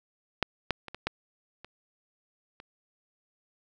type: clicks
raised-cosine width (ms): 0.3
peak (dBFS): -8 / -10 / -24 / -23 / -12 / -28 / -29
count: 7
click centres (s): 0.427 / 0.707 / 0.883 / 0.946 / 1.07 / 1.646 / 2.601
effects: none